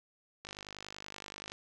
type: click train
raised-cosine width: 0.2 ms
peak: -26 dBFS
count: 55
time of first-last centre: 0.45-1.519 s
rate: 50.5 Hz
effects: none